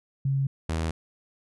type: tone pair in turn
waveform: sine / sawtooth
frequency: 136.5 / 80.81 Hz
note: C#3 / E2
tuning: -26 / -34 cents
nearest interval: major sixth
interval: 908 cents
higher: first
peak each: -22 dBFS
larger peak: neither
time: 0.25-0.47 / 0.69-0.91 s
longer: neither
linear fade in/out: 5 ms
effects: resampled to 24000 Hz